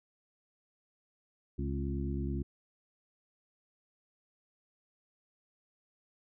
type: harmonic tone with a mistuned harmonic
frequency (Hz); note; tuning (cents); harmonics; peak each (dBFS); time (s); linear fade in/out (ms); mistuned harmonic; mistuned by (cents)
69.3; C#2; 0; 1 / 2 / 3 / 4 / 5; -35 / -38 / -40 / -41 / -42; 1.58-2.43; 10; 4; -45
effects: none